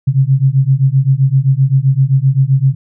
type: beating tone pair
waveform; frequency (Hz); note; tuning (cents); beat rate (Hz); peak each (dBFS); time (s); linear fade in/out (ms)
sine; 130.81 / 138.51; C3 / C#3; 0 / -1; 7.7; -11; 0.07-2.75; 10
effects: none